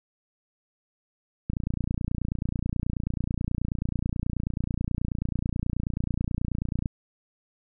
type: click train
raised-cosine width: 5 ms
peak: -15 dBFS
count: 158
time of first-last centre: 1.5-6.858 s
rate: 29.3 Hz
effects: none